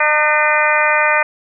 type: harmonic tone with a mistuned harmonic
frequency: 302.8 Hz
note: D#4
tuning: 47 cents flat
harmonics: 2 / 3 / 4 / 5 / 6 / 7 / 8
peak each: -19 / -19 / -19 / -19 / -19 / -19 / -19 dBFS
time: 0-1.23 s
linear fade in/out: 5 ms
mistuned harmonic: 7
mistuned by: -65 cents
effects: none